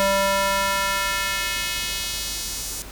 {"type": "tone with high-pass filter sweep", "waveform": "square", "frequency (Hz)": 196, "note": "G3", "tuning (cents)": 0, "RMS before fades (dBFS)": -24, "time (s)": [0, 2.82], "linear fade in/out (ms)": 0, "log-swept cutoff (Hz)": [530, 6800], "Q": 1.1, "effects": ["added 50 Hz sine -39 dBFS peak until 2.91 s", "pink hiss -40 dBFS RMS until 2.91 s"]}